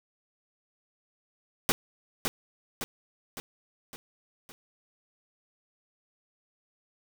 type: noise with echo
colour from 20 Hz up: pink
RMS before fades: -24 dBFS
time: 1.69-1.72 s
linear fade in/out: 0 ms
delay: 560 ms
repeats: 5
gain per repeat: -5 dB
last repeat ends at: 4.52 s
effects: none

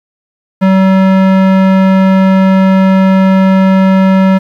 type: tone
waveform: square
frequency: 190.4 Hz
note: F#3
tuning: 50 cents sharp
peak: -5 dBFS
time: 0.61-4.39 s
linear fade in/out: 20 ms
effects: low-pass 2000 Hz 12 dB/octave + 7-bit

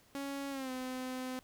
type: tone with pitch glide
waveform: sawtooth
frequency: 277.9 to 256.3 Hz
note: C#4 to C4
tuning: +4 to -36 cents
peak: -34 dBFS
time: 0.15-1.39 s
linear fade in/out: 0 ms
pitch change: -140 cents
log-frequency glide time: 0.5-0.71 s
effects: pink hiss -65 dBFS RMS until 1.43 s

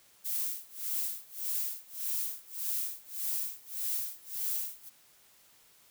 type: noise with tremolo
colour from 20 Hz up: violet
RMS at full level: -32 dBFS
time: 0.24-4.9 s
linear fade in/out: 20 ms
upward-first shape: sine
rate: 1.7 Hz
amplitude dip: 95%
effects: white hiss -62 dBFS RMS until 5.9 s

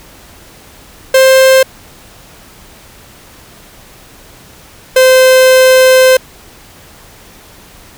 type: tone pair in turn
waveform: 45% pulse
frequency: 526 / 517.3 Hz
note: C5 / C5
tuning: +9 / -20 cents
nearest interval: unison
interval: 29 cents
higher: first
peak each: -3 dBFS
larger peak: neither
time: 1.14-1.63 / 4.96-6.17 s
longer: second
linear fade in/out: 5 ms
effects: pink hiss -38 dBFS RMS until 7.97 s

